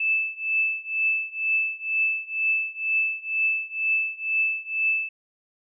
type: tone with tremolo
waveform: sine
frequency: 2630 Hz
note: E7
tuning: 5 cents flat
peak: -18 dBFS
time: 0-5.09 s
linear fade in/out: 5 ms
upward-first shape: triangle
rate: 2.1 Hz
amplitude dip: 95%
effects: none